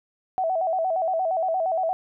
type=tone with vibrato; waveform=sine; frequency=700 Hz; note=F5; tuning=4 cents sharp; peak=-21 dBFS; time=0.38-1.93 s; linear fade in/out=0 ms; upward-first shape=square; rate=8.6 Hz; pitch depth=120 cents each way; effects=none